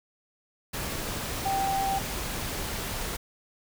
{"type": "tone in noise", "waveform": "sine", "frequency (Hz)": 781, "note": "G5", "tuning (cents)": -7, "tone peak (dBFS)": -25, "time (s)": [1.45, 1.99], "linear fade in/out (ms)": 10, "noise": "pink", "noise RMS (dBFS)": -33, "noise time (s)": [0.73, 3.17], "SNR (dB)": 5, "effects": []}